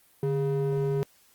triangle ring-modulated tone, 277.2 Hz, C#4, in tune, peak -19 dBFS, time 0.23-1.03 s, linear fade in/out 0 ms, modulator 131 Hz, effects white hiss -61 dBFS RMS until 1.34 s + Opus 32 kbps

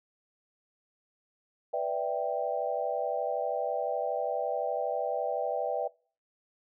sine chord, E minor seventh, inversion second, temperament equal, 493.9 / 587.3 / 659.3 / 784 Hz, B4 / D5 / E5 / G5, 0 / 0 / 0 / 0 cents, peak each -34 / -33 / -33 / -34 dBFS, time 1.73-5.88 s, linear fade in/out 10 ms, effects noise-tail reverb RT60 0.4 s tail -23 dB re dry

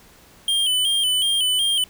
square tone with vibrato, 3100 Hz, G7, 20 cents flat, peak -18 dBFS, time 0.48-1.84 s, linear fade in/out 2 ms, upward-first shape square, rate 2.7 Hz, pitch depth 57 cents each way, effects pink hiss -50 dBFS RMS until 1.89 s

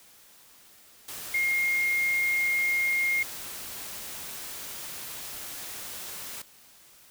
sine tone in noise, 2135 Hz, C7, 34 cents sharp, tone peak -23 dBFS, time 1.34-3.23 s, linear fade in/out 5 ms, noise white, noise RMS -39 dBFS, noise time 1.08-6.42 s, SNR +13 dB, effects white hiss -55 dBFS RMS until 7.1 s

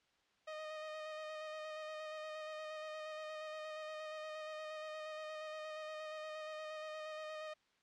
sawtooth tone with vibrato, 620 Hz, D#5, 6 cents flat, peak -40 dBFS, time 0.47-7.54 s, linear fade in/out 10 ms, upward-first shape square, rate 8.5 Hz, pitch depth 14 cents each way, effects white hiss -75 dBFS RMS until 7.82 s + low-pass 4000 Hz 12 dB/octave

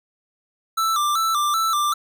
square tone with vibrato, 1251 Hz, D#6, 9 cents sharp, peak -19 dBFS, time 0.77-1.94 s, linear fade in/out 10 ms, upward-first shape square, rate 2.6 Hz, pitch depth 97 cents each way, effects none

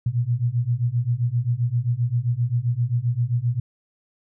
sine beating tone pair, 116.54 / 124.14 Hz, A#2 / B2, 0 / +9 cents, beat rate 7.6 Hz, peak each -23 / -22 dBFS, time 0.06-3.6 s, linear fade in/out 5 ms, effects none

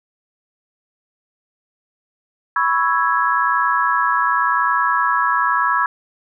sine chord, C# minor seventh, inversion third, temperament equal, 987.8 / 1108.7 / 1318.5 / 1661.2 Hz, B5 / C#6 / E6 / G#6, 0 / 0 / 0 / 0 cents, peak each -20 dBFS, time 2.56-5.86 s, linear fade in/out 2 ms, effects none

